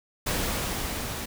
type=noise with level ramp; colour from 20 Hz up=pink; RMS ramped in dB=-27 to -34 dBFS; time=0.26-1.26 s; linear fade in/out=10 ms; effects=none